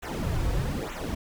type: noise with flanger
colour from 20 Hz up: brown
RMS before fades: -29 dBFS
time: 0.02-1.15 s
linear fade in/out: 10 ms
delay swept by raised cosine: 0.2 to 5 ms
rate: 1.1 Hz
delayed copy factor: -0.85
effects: none